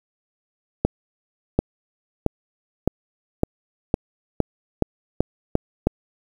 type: accelerating click train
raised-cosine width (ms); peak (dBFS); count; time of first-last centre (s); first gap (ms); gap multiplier
2; -3; 11; 0.85-5.87; 740; 0.91
effects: 7-bit